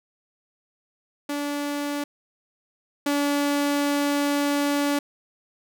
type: tone pair in turn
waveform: sawtooth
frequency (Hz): 288.8 / 287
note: D4 / D4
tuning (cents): -29 / -40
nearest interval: unison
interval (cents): 11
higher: first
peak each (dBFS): -22 / -17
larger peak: second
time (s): 1.29-2.04 / 3.06-4.99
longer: second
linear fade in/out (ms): 5
effects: none